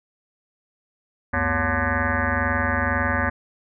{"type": "tone with frequency modulation", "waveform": "sine", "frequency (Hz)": 880, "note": "A5", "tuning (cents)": 0, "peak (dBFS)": -19, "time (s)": [1.33, 3.3], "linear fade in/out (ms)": 10, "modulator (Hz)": 158, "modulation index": 6.3, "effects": []}